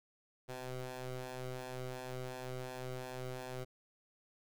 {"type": "ring-modulated tone", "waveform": "15% pulse", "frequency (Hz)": 127.7, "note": "C3", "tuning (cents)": -42, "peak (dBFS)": -32, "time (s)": [0.48, 3.65], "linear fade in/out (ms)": 20, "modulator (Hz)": 254, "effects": []}